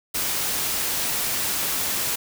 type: noise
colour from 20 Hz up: white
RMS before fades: -25 dBFS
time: 0.14-2.16 s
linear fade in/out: 10 ms
effects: none